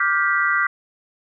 sine chord, G dominant seventh, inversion second, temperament just, 1176 / 1411.2 / 1568 / 1960 Hz, D6 / F6 / G6 / B6, +2 / +18 / 0 / -14 cents, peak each -22 dBFS, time 0-0.67 s, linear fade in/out 5 ms, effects none

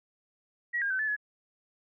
sine tone with pitch steps, 1914 / 1616 / 1528 / 1739 / 1697 Hz, A#6 / G#6 / G6 / A6 / G#6, +45 / -48 / -45 / -21 / +37 cents, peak -27 dBFS, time 0.73-1.165 s, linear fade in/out 20 ms, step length 87 ms, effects none

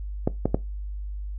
clicks, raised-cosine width 2 ms, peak -7 dBFS, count 3, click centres 0.275 / 0.456 / 0.545 s, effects noise-tail reverb RT60 0.2 s tail -19 dB re dry + added 50 Hz sine -30 dBFS peak until 1.38 s

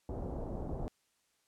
pink low-pass noise, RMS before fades -39 dBFS, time 0.09-0.88 s, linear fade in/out 0 ms, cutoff 750 Hz, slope 24 dB/octave, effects white hiss -75 dBFS RMS until 1.47 s + low-pass 10000 Hz 12 dB/octave

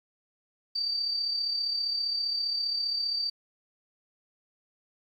sine tone with amplitude modulation, 4632 Hz, D8, 25 cents flat, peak -25 dBFS, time 0.75-3.3 s, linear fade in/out 10 ms, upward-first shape sine, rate 35.1 Hz, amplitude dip 45%, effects 10-bit

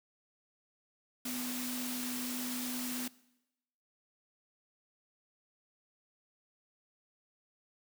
sine tone in noise, 248.8 Hz, B3, 13 cents sharp, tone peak -38 dBFS, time 1.25-3.08 s, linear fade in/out 5 ms, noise white, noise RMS -40 dBFS, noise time 1.25-3.08 s, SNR -1 dB, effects noise-tail reverb RT60 0.9 s tail -21 dB re dry + high-pass 150 Hz 12 dB/octave

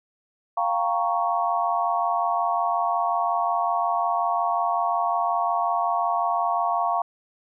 sine chord, G half-diminished seventh, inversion third, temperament equal, 698.5 / 784 / 932.3 / 1108.7 Hz, F5 / G5 / Bb5 / Db6, 0 / 0 / 0 / 0 cents, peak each -24 / -30 / -27 / -26 dBFS, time 0.57-7.02 s, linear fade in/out 5 ms, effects none

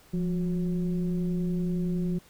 sine tone with frequency modulation, 174.61 Hz, F3, in tune, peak -25 dBFS, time 0.13-2.19 s, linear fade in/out 10 ms, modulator 190 Hz, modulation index 0.59, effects pink hiss -57 dBFS RMS until 2.29 s

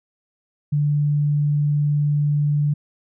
sine tone, 146.83 Hz, D3, in tune, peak -16 dBFS, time 0.72-2.74 s, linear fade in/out 10 ms, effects none

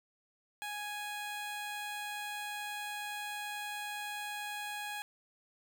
15% pulse tone, 830.6 Hz, G#5, in tune, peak -32 dBFS, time 0.62-5.02 s, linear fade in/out 0 ms, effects none

